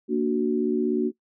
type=chord; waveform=sine; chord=Bb augmented; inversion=none; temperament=equal; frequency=233.1 / 293.7 / 370 Hz; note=Bb3 / D4 / F#4; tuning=0 / 0 / 0 cents; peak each=-25 / -26 / -24 dBFS; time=0.08-1.12 s; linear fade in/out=50 ms; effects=noise-tail reverb RT60 0.1 s tail -20 dB re dry